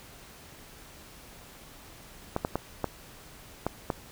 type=clicks; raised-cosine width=1 ms; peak=-13 dBFS; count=6; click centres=2.364 / 2.449 / 2.556 / 2.843 / 3.666 / 3.902 s; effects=pink hiss -50 dBFS RMS until 4.11 s